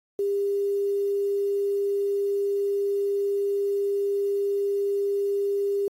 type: tone with quantisation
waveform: sine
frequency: 401 Hz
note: G4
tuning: 39 cents sharp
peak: -22 dBFS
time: 0.19-5.88 s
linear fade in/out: 2 ms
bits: 8
effects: AAC 48 kbps